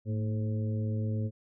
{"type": "harmonic tone with a mistuned harmonic", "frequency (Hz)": 107.2, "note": "A2", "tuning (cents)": -45, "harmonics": [1, 2, 3, 4, 5], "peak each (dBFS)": [-29, -36, -45, -44, -45], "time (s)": [0.05, 1.31], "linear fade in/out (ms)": 50, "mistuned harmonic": 2, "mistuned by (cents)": 68, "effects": []}